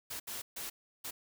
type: noise bursts at uneven times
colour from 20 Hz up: white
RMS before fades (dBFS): -41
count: 4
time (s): 0.1-0.2 / 0.27-0.42 / 0.56-0.7 / 1.04-1.11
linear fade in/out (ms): 10
effects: none